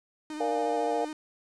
45% pulse tone with vibrato, 305.2 Hz, D#4, 33 cents flat, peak -35 dBFS, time 0.3-1.13 s, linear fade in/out 2 ms, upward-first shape sine, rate 14 Hz, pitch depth 29 cents each way
sine chord, Bb dominant seventh, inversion none, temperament equal, 466.2 / 587.3 / 698.5 / 830.6 Hz, Bb4 / D5 / F5 / Ab5, 0 / 0 / 0 / 0 cents, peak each -30 / -34 / -30 / -33 dBFS, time 0.4-1.05 s, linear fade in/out 5 ms
effects resampled to 22050 Hz + 10-bit

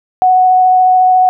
sine tone with vibrato, 740 Hz, F#5, in tune, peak -5 dBFS, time 0.22-1.29 s, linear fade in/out 0 ms, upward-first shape sine, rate 14 Hz, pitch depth 8 cents each way, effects none

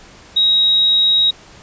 sine tone, 3803 Hz, A#7, 34 cents sharp, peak -10 dBFS, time 0.36-1.31 s, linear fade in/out 10 ms, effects pink hiss -42 dBFS RMS until 1.62 s + resampled to 16000 Hz

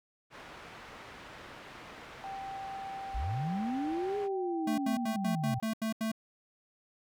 white low-pass noise, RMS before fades -49 dBFS, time 0.3-4.29 s, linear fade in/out 50 ms, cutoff 1900 Hz, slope 12 dB/octave
sine tone, 780 Hz, G5, 9 cents flat, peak -38 dBFS, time 2.24-5.6 s, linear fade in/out 0 ms
sine linear two-way sweep, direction up then down, 44.39 to 415.3 to 116.2 Hz, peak -31 dBFS, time 3.14-5.59 s, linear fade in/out 10 ms, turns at 4.18 s
square tone bursts, 221.4 Hz, A3, 11 cents sharp, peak -31 dBFS, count 8, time 4.67-6.117 s, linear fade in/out 5 ms, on 110 ms, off 81 ms
effects none

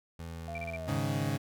25% pulse tone with vibrato, 82.41 Hz, E2, in tune, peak -36 dBFS, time 0.19-0.98 s, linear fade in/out 5 ms, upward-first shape sine, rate 2.3 Hz, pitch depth 13 cents each way
sine tone with pitch glide, 683 to 622.7 Hz, F5 to D#5, -39 to +1 cents, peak -39 dBFS, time 0.48-1.3 s, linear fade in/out 0 ms, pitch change -160 cents, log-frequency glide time 0.64-0.91 s
sine tone bursts, 2349 Hz, D7, in tune, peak -38 dBFS, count 4, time 0.55-0.764 s, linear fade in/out 2 ms, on 31 ms, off 30 ms
30% pulse chord, Ab suspended fourth, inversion none, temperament equal, 103.83 / 138.59 / 155.56 Hz, Ab2 / Db3 / Eb3, 0 / 0 / 0 cents, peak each -32 / -30 / -34 dBFS, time 0.87-1.38 s, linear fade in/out 20 ms
effects none

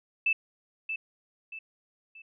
sine tone with echo, 2637 Hz, E7, in tune, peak -22 dBFS, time 0.26-0.33 s, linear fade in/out 5 ms, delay 630 ms, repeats 3, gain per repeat -8 dB, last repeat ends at 2.22 s, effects none

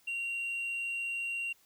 sine tone, 2757 Hz, F7, 23 cents flat, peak -30 dBFS, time 0.07-1.53 s, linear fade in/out 10 ms, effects tanh soft clip ceiling -32 dBFS + white hiss -66 dBFS RMS until 1.65 s

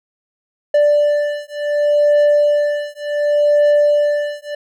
triangle beating tone pair, 587.3 / 587.98 Hz, D5 / D5, 0 / +2 cents, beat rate 0.68 Hz, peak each -13 dBFS, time 0.74-4.55 s, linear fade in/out 5 ms, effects none

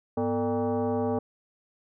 sine tone with frequency modulation, 101.9 Hz, G#2, 32 cents flat, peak -24 dBFS, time 0.17-1.19 s, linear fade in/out 5 ms, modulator 348 Hz, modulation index 1.9, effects none

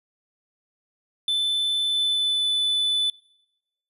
triangle tone with pitch glide, 3520 to 3494 Hz, A7 to A7, 0 to -13 cents, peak -19 dBFS, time 1.28-3.1 s, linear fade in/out 2 ms, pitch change -13 cents, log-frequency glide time 1.85-2.48 s, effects noise-tail reverb RT60 0.9 s tail -24 dB re dry + resampled to 32000 Hz

